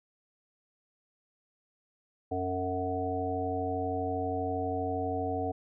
harmonic tone with a mistuned harmonic, 92.5 Hz, F#2, in tune, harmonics 1 / 3 / 5 / 7 / 8, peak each -37 / -36 / -35 / -38 / -34 dBFS, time 2.31-5.52 s, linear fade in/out 10 ms, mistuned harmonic 5, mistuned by -30 cents, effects none

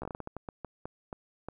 slowing click train, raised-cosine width 1 ms, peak -24 dBFS, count 14, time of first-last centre 0.02-1.486 s, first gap 14 ms, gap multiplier 1.31, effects 11-bit

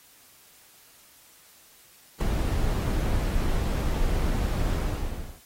brown noise with ADSR envelope, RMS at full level -19 dBFS, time 2.2-5.41 s, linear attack 13 ms, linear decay 3 ms, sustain -6 dB, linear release 670 ms, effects white hiss -55 dBFS RMS until 5.45 s + AAC 48 kbps

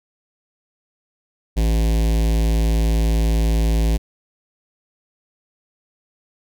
square tone with notch filter, 55 Hz, A1, in tune, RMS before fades -17 dBFS, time 1.56-3.98 s, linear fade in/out 20 ms, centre 1300 Hz, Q 0.8, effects none

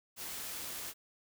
white noise, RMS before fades -42 dBFS, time 0.16-0.94 s, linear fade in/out 50 ms, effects none

